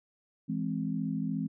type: chord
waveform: sine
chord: E augmented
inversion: none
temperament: equal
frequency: 164.81 / 207.7 / 261.6 Hz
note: E3 / G#3 / B#3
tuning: 0 / 0 / 0 cents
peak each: -34 dBFS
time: 0.48-1.48 s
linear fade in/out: 20 ms
effects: none